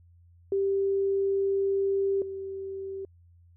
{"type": "tone pair in turn", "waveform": "sine", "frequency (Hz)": [392.5, 387.8], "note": ["G4", "G4"], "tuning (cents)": [2, -19], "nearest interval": "unison", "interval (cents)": 21, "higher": "first", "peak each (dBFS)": [-23, -33], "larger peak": "first", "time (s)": [[0.52, 2.22], [2.22, 3.05]], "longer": "first", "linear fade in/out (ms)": 2, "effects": ["added 86 Hz sine -54 dBFS peak until 3.56 s"]}